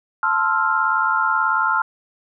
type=chord; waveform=sine; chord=F major seventh; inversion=first; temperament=equal; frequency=880 / 1046.5 / 1318.5 / 1396.9 Hz; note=A5 / C6 / E6 / F6; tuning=0 / 0 / 0 / 0 cents; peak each=-23 / -23 / -23 / -19 dBFS; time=0.23-1.82 s; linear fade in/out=2 ms; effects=none